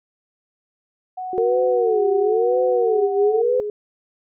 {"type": "tone", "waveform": "sine", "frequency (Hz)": 740, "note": "F#5", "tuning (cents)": 0, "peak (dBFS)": -26, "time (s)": [1.17, 3.42], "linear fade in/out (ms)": 10}
{"type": "tone with pitch glide", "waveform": "sine", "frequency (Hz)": [370, 417.7], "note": ["F#4", "G#4"], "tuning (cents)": [0, 10], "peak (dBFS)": -23, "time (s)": [1.33, 3.7], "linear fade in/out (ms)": 2, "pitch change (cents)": 210, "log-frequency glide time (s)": [2.79, 3.31]}
{"type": "tone with vibrato", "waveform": "sine", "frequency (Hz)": 449.7, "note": "A4", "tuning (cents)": 38, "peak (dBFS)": -16, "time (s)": [1.38, 3.6], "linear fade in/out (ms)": 0, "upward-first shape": "sine", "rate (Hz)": 1, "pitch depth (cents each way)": 210}
{"effects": []}